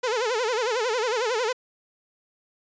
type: tone with vibrato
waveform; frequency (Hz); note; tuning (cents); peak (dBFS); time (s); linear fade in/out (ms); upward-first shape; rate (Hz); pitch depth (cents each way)
sawtooth; 467.8; A#4; +6; -19; 0.03-1.53; 10; sine; 11; 170
effects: resampled to 16000 Hz